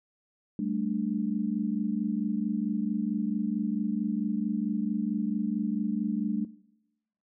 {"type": "chord", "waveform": "sine", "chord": "G suspended second", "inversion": "none", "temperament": "just", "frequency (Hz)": [196, 220.5, 294], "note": ["G3", "A3", "D4"], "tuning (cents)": [0, 4, 2], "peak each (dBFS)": [-32, -31, -33], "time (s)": [0.59, 6.45], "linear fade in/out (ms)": 2, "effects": ["noise-tail reverb RT60 0.9 s tail -19 dB re dry"]}